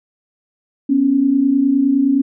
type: tone pair together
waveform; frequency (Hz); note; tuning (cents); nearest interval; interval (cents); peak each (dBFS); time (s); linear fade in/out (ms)
sine; 247.5 / 277.2; B3 / C#4; +4 / 0; major second; 196; -18 / -12; 0.89-2.22; 10
effects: none